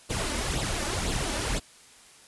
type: noise with flanger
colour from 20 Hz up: pink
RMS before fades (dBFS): -29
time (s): 0.09-1.6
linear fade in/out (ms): 20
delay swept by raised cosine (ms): 0.25 to 3.45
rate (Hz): 2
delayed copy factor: +0.6
effects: white hiss -53 dBFS RMS until 2.27 s + resampled to 24000 Hz